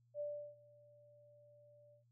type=tone with ADSR envelope; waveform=sine; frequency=587.3 Hz; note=D5; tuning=in tune; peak=-38 dBFS; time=0.14-2.04 s; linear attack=62 ms; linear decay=350 ms; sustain=-24 dB; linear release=110 ms; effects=noise-tail reverb RT60 0.1 s tail -21 dB re dry + added 119 Hz sine -70 dBFS peak until 2.11 s